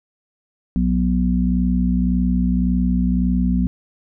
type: harmonic tone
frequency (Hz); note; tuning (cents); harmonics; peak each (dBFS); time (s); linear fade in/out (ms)
61.8; B1; +2; 1 / 3 / 4; -20 / -18 / -21; 0.76-3.67; 0
effects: none